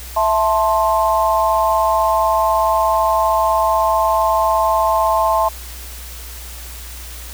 sine chord, A minor, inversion second, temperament just, 660 / 880 / 1056 Hz, E5 / A5 / C6, +2 / 0 / +16 cents, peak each -17 dBFS, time 0.16-5.49 s, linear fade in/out 10 ms, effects added 60 Hz sine -32 dBFS peak until 7.33 s + white hiss -35 dBFS RMS until 7.33 s

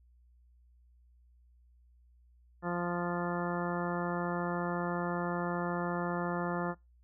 harmonic tone, 174.61 Hz, F3, in tune, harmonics 1 / 2 / 3 / 4 / 5 / 6 / 7 / 8 / 10, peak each -35 / -38 / -40 / -41 / -42 / -43 / -43 / -44 / -45 dBFS, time 2.62-6.75 s, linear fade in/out 50 ms, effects noise-tail reverb RT60 0.2 s tail -22 dB re dry + added 60 Hz sine -60 dBFS peak until 7.03 s

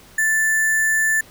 sine tone with sample-and-hold, 1760 Hz, A6, in tune, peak -15 dBFS, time 0.18-1.21 s, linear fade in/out 5 ms, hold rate 8820 Hz, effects pink hiss -47 dBFS RMS until 1.3 s

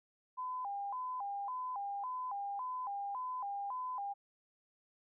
sine tone with vibrato, 901 Hz, A5, 41 cents sharp, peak -37 dBFS, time 0.37-4.14 s, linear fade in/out 20 ms, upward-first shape square, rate 1.8 Hz, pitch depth 200 cents each way, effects none

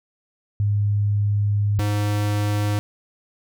sine / square tone pair in turn, 102.8 / 103.75 Hz, G#2 / G#2, -17 / -1 cents, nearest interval unison, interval 16 cents, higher second, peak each -17 / -20 dBFS, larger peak first, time 0.6-1.79 / 1.79-2.79 s, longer first, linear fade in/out 0 ms, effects none

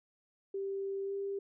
sine tone with pitch glide, 392 to 396.3 Hz, G4 to G4, 0 to +19 cents, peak -34 dBFS, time 0.54-1.39 s, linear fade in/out 5 ms, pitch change +19 cents, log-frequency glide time 1.04-1.13 s, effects none

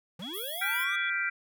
square linear sweep, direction up, 152.8 to 1238 Hz, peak -40 dBFS, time 0.19-0.96 s, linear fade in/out 5 ms
sine tone with pitch glide, 3339 to 3374 Hz, G#7 to G#7, +9 to +27 cents, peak -38 dBFS, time 0.22-1.1 s, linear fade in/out 5 ms, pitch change +18 cents, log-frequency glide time 0.59-0.94 s
pink high-pass noise, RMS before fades -40 dBFS, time 0.33-0.85 s, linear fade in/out 20 ms, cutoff 9700 Hz, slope 96 dB/octave
sine chord, G dominant seventh, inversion third, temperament equal, 1396.9 / 1568 / 1975.5 / 2349 Hz, F6 / G6 / B6 / D7, 0 / 0 / 0 / 0 cents, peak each -33 dBFS, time 0.61-1.3 s, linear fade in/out 10 ms
effects none

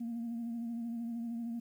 sine tone with vibrato, 233.1 Hz, A#3, in tune, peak -34 dBFS, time 0-1.6 s, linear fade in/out 10 ms, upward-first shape triangle, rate 13 Hz, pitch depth 43 cents each way, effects tanh soft clip ceiling -33 dBFS + 11-bit

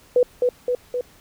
sine tone with echo, 493.9 Hz, B4, in tune, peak -12 dBFS, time 0.16-0.23 s, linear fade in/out 2 ms, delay 260 ms, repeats 3, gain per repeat -3 dB, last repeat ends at 1.01 s, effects pink hiss -52 dBFS RMS until 1.2 s

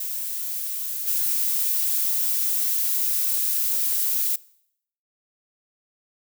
violet noise with level steps, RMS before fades -29 / -23 dBFS, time 0-4.36 s, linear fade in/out 5 ms, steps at 1.07 s, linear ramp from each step 10 ms, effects noise-tail reverb RT60 0.7 s tail -22 dB re dry

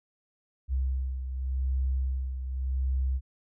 sine beating tone pair, 65.2 / 66.07 Hz, C2 / C2, -5 / +17 cents, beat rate 0.87 Hz, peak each -27 / -35 dBFS, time 0.68-3.21 s, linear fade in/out 50 ms, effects none

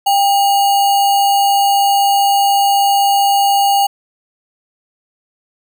sine tone with sample-and-hold, 797 Hz, G5, 28 cents sharp, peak -9 dBFS, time 0.06-3.87 s, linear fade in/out 10 ms, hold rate 3675 Hz, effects none

